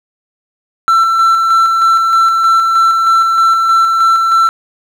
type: tone with tremolo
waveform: triangle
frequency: 1341 Hz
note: E6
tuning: 29 cents sharp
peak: -4 dBFS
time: 0.88-4.49 s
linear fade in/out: 0 ms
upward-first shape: square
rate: 3.2 Hz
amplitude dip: 30%
effects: 7-bit

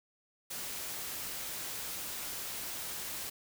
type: noise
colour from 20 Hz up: white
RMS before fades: -40 dBFS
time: 0.5-3.3 s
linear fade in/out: 10 ms
effects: none

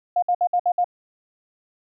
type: tone bursts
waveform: sine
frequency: 711 Hz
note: F5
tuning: 31 cents sharp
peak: -16 dBFS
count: 6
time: 0.16-0.844 s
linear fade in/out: 5 ms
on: 64 ms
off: 60 ms
effects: none

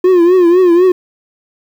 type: tone with vibrato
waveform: triangle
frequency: 355.4 Hz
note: F4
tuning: 30 cents sharp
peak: -3 dBFS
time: 0.04-0.92 s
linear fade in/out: 5 ms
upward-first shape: triangle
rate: 4 Hz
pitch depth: 110 cents each way
effects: 7-bit

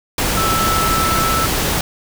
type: tone in noise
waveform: sine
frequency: 1318.5 Hz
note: E6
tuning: in tune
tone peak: -17 dBFS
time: 0.37-1.46 s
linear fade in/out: 2 ms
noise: pink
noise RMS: -18 dBFS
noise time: 0.18-1.81 s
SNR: -2 dB
effects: none

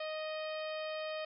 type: harmonic tone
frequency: 622.3 Hz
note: D#5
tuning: in tune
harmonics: 1 / 2 / 3 / 4 / 5 / 6 / 7 / 8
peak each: -38 / -47 / -49 / -48 / -50 / -55 / -54 / -58 dBFS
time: 0-1.25 s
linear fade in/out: 5 ms
effects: none

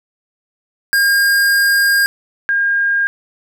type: tone pair in turn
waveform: square / sine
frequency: 1615 / 1615 Hz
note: G#6 / G#6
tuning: -49 / -49 cents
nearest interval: unison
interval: 0 cents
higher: neither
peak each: -11 / -12 dBFS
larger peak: first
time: 0.93-2.06 / 2.49-3.07 s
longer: first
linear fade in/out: 0 ms
effects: none

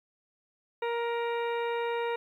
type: harmonic tone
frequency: 469.4 Hz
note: A#4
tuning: 12 cents sharp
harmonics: 1 / 2 / 3 / 4 / 5 / 6 / 8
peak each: -30 / -34 / -42 / -42 / -43 / -47 / -50 dBFS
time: 0.82-2.16 s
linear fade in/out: 5 ms
effects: 11-bit

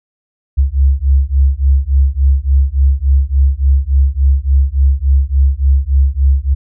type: beating tone pair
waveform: sine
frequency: 66.6 / 70.1 Hz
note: C2 / C#2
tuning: +31 / +20 cents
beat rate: 3.5 Hz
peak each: -11 dBFS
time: 0.57-6.55 s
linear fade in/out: 20 ms
effects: none

